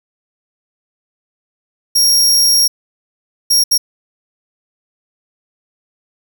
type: tone bursts at uneven times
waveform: sawtooth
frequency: 5588 Hz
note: F8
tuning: in tune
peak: -6 dBFS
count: 3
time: 1.95-2.68 / 3.5-3.64 / 3.71-3.78 s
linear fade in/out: 10 ms
effects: none